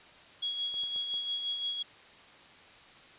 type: tone with tremolo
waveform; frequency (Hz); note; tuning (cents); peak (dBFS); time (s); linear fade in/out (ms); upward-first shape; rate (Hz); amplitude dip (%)
sine; 3322; G#7; 0; -29; 0.42-1.83; 10; sine; 5.8; 45
type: clicks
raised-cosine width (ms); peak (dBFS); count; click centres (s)
1; -39; 4; 0.742 / 0.836 / 0.961 / 1.141
effects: white hiss -54 dBFS RMS until 3.18 s + resampled to 8000 Hz